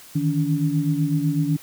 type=tone cluster; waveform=sine; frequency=151.8 / 159.8 / 285.2 Hz; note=D#3 / D#3 / C#4; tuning=-42 / +47 / +49 cents; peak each=-23 dBFS; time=0.15-1.57 s; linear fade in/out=10 ms; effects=white hiss -45 dBFS RMS until 1.62 s